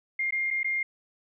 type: tone with dropouts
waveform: sine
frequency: 2118 Hz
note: C7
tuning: 21 cents sharp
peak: -25 dBFS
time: 0.19-0.83 s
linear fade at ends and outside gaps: 5 ms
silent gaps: 0.308-0.323 / 0.505-0.509 / 0.632-0.644 s
effects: none